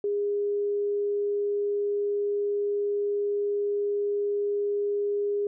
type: tone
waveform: sine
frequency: 408.6 Hz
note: G#4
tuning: 28 cents flat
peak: -24 dBFS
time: 0.04-5.47 s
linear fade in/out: 2 ms
effects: none